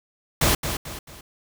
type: noise with echo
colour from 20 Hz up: pink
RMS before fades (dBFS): -19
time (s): 0.41-0.55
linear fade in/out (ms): 5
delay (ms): 220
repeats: 3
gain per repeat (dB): -8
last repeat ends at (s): 1.21
effects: none